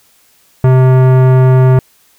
sine tone with tanh clipping, 129.3 Hz, C3, 20 cents flat, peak -6 dBFS, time 0.64-1.79 s, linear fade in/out 2 ms, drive 18 dB, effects white hiss -50 dBFS RMS until 2.18 s

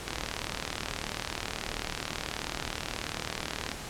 click train, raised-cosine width 0.2 ms, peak -14 dBFS, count 141, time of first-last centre 0.08-3.716 s, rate 38.5 Hz, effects pink hiss -40 dBFS RMS until 3.89 s + low-pass 10000 Hz 12 dB/octave

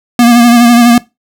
square tone with vibrato, 237.9 Hz, A#3, 35 cents sharp, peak -3 dBFS, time 0.19-0.98 s, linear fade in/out 2 ms, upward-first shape triangle, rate 12 Hz, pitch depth 47 cents each way, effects noise-tail reverb RT60 0.2 s tail -19 dB re dry

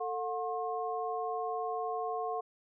sine tone cluster, 445.9 / 722 / 1073 Hz, A4 / F#5 / C6, +23 / -43 / +43 cents, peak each -37 / -35 / -39 dBFS, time 0-2.41 s, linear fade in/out 10 ms, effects none

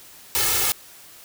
white noise with comb filter, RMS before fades -21 dBFS, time 0.35-0.72 s, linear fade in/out 0 ms, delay 2.3 ms, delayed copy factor +0.8, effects white hiss -46 dBFS RMS until 1.24 s

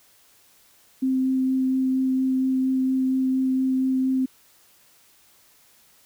sine tone with vibrato, 261.3 Hz, C4, 2 cents flat, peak -19 dBFS, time 1.02-4.26 s, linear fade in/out 10 ms, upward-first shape sine, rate 4.3 Hz, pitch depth 8 cents each way, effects white hiss -57 dBFS RMS until 6.05 s

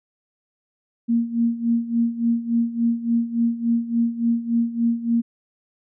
sine tone with tremolo, 233.1 Hz, A#3, in tune, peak -15 dBFS, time 1.08-5.22 s, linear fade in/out 20 ms, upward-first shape sine, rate 3.5 Hz, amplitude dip 80%, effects none

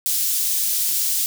white high-pass noise, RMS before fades -21 dBFS, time 0.06-1.26 s, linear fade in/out 0 ms, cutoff 4800 Hz, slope 12 dB/octave, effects none

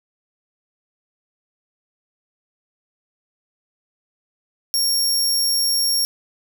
25% pulse tone, 5540 Hz, F8, 15 cents flat, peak -12 dBFS, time 4.74-6.05 s, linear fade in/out 0 ms, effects 9-bit

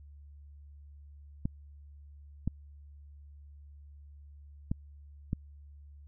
clicks, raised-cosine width 5 ms, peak -18 dBFS, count 4, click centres 1.455 / 2.476 / 4.715 / 5.331 s, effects added 72 Hz sine -49 dBFS peak until 6.07 s

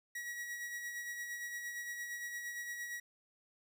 45% pulse tone with tremolo, 1915 Hz, A#6, 46 cents sharp, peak -39 dBFS, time 0.15-3 s, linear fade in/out 5 ms, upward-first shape sine, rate 8.7 Hz, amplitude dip 40%, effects none

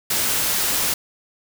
white noise, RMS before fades -21 dBFS, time 0.1-0.94 s, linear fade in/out 5 ms, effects none

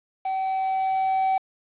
triangle tone with level ramp, 764 Hz, G5, 45 cents flat, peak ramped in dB -22 to -17 dBFS, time 0.25-1.38 s, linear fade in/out 5 ms, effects resampled to 8000 Hz + 8-bit

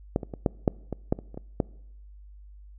clicks, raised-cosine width 2 ms, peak -10 / -21 / -21 / -8 / -6 / -17 / -9 / -25 / -30 / -22 / -9 dBFS, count 11, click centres 0.161 / 0.232 / 0.338 / 0.462 / 0.678 / 0.927 / 1.125 / 1.189 / 1.344 / 1.375 / 1.602 s, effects noise-tail reverb RT60 0.8 s tail -24 dB re dry + added 50 Hz sine -45 dBFS peak until 2.78 s

